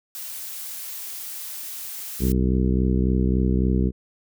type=noise; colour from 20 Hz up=blue; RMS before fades=-34 dBFS; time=0.15-2.32 s; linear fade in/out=0 ms
type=harmonic tone; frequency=63.6 Hz; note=C2; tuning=48 cents flat; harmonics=1 / 2 / 3 / 4 / 5 / 6 / 7; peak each=-21 / -26 / -23 / -28 / -30 / -30 / -34 dBFS; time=2.19-3.92 s; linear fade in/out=50 ms
effects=none